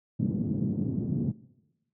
white band-pass noise, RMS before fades -29 dBFS, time 0.19-1.32 s, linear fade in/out 10 ms, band 110 to 250 Hz, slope 24 dB/octave, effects noise-tail reverb RT60 1.0 s tail -21 dB re dry

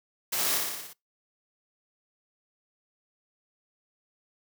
white noise with echo, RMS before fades -29 dBFS, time 0.32-0.58 s, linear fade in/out 10 ms, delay 59 ms, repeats 6, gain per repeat -3 dB, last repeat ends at 0.934 s, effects noise-tail reverb RT60 0.2 s tail -25 dB re dry + high-pass 150 Hz 12 dB/octave

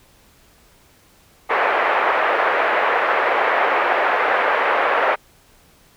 pink band-pass noise, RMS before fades -18 dBFS, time 1.49-5.16 s, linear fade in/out 20 ms, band 500 to 2100 Hz, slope 24 dB/octave, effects pink hiss -53 dBFS RMS until 5.96 s

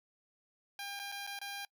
10% pulse tone with dropouts, 802 Hz, G5, 39 cents sharp, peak -32 dBFS, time 0.79-1.65 s, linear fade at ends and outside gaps 2 ms, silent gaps 0.993-0.997 / 1.118-1.122 / 1.267-1.273 / 1.39-1.414 s, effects noise-tail reverb RT60 0.1 s tail -24 dB re dry

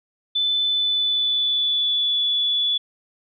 sine tone with pitch glide, 3511 to 3435 Hz, A7 to A7, -4 to -42 cents, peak -18 dBFS, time 0.35-2.78 s, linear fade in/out 10 ms, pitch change -38 cents, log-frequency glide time 0.64-2.21 s, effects none

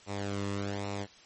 sawtooth tone with flanger, 100 Hz, G2, 35 cents sharp, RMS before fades -35 dBFS, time 0.06-1.07 s, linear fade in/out 50 ms, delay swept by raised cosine 0.62 to 1.32 ms, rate 1.2 Hz, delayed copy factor -0.6, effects white hiss -56 dBFS RMS until 1.25 s + MP3 32 kbps

